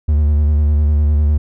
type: tone with vibrato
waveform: triangle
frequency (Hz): 74.4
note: D2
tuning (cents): +23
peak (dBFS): -8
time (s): 0.08-1.38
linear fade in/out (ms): 10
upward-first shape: square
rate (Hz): 9.9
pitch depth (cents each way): 33
effects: none